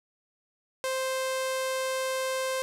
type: tone with low-pass filter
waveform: sawtooth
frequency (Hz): 523.3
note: C5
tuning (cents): 0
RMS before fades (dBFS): -30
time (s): 0.84-2.62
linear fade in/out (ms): 0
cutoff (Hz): 11000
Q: 1.3
effects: none